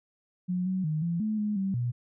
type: tone with pitch steps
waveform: sine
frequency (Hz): 180.7 / 187 / 154.6 / 170 / 215.5 / 209.8 / 193.3 / 121.4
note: F#3 / F#3 / D#3 / F3 / A3 / G#3 / G3 / B2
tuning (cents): -41 / +19 / -11 / -46 / -36 / +18 / -24 / -29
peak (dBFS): -26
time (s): 0.48-1.92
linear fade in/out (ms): 20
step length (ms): 180
effects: none